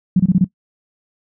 sine tone bursts, 182.8 Hz, F#3, 21 cents flat, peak -8 dBFS, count 5, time 0.16-0.445 s, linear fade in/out 5 ms, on 37 ms, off 25 ms, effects noise-tail reverb RT60 0.1 s tail -19 dB re dry

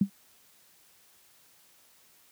sine tone with exponential decay, 197.2 Hz, G3, 11 cents sharp, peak -16 dBFS, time 0.01-0.1 s, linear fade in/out 5 ms, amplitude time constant 18 ms, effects white hiss -61 dBFS RMS until 2.31 s + high-pass 60 Hz 12 dB/octave

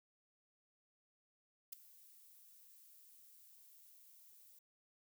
violet noise with ADSR envelope, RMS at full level -43 dBFS, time 1.72-4.59 s, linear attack 10 ms, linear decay 7 ms, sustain -20 dB, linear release 4 ms, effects none

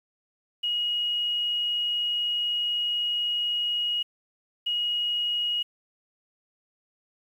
sine tone bursts at uneven times, 2892 Hz, F#7, 40 cents flat, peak -24 dBFS, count 2, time 0.63-4.03 / 4.66-5.63 s, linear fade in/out 10 ms, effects 9-bit

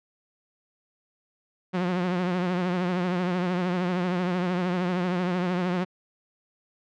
sawtooth tone with vibrato, 179.9 Hz, F#3, 48 cents flat, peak -20 dBFS, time 1.73-5.85 s, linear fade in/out 20 ms, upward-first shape triangle, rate 13 Hz, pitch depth 73 cents each way, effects low-pass 3000 Hz 12 dB/octave

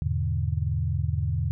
sine chord, E dominant seventh, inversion none, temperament equal, 82.41 / 103.83 / 123.47 / 146.83 Hz, E2 / G#2 / B2 / D3, 0 / 0 / 0 / 0 cents, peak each -27 / -29 / -31 / -30 dBFS, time 0.02-1.51 s, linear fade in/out 0 ms, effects none

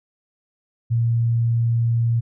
sine tone, 116.54 Hz, A#2, in tune, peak -16 dBFS, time 0.9-2.21 s, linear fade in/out 20 ms, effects none

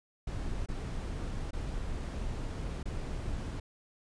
brown noise with dropouts, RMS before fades -36 dBFS, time 0.27-3.6 s, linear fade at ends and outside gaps 5 ms, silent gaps 0.661-0.685 / 1.509-1.531 / 2.83-2.855 s, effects resampled to 22050 Hz

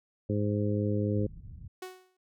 harmonic tone, 103.83 Hz, G#2, in tune, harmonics 1 / 2 / 3 / 4 / 5, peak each -29 / -32 / -34 / -35 / -36 dBFS, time 0.29-1.27 s, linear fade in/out 10 ms
white low-pass noise, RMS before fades -45 dBFS, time 1.15-1.68 s, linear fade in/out 5 ms, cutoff 140 Hz, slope 24 dB/octave
sawtooth tone with exponential decay, 370.2 Hz, F#4, 1 cent sharp, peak -32 dBFS, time 1.82-2.17 s, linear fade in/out 5 ms, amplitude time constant 75 ms
effects none

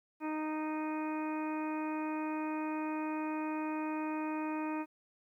harmonic tone, 309.6 Hz, D#4, 9 cents flat, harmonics 1 / 2 / 3 / 4 / 5 / 6 / 7 / 8, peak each -35 / -45 / -41 / -47 / -52 / -54 / -56 / -48 dBFS, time 0.2-4.86 s, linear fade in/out 50 ms, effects 12-bit

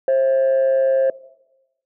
sine tone pair together, 532 / 661 Hz, C5 / E5, +29 / +5 cents, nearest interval major third, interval 376 cents, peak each -12 / -22 dBFS, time 0.08-1.1 s, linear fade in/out 2 ms, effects noise-tail reverb RT60 1.0 s tail -20 dB re dry + tanh soft clip ceiling -11 dBFS

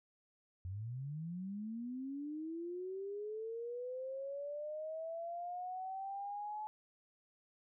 sine linear sweep, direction up, 87.31 to 859 Hz, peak -40 dBFS, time 0.65-6.67 s, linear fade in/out 0 ms, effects none

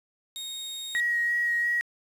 sawtooth tone, 3729 Hz, A#7, in tune, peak -31 dBFS, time 0.36-1 s, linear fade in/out 0 ms
sine tone with vibrato, 1899 Hz, A#6, 32 cents sharp, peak -23 dBFS, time 0.95-1.81 s, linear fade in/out 0 ms, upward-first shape sine, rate 2.9 Hz, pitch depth 9 cents each way
effects resampled to 32000 Hz + 8-bit

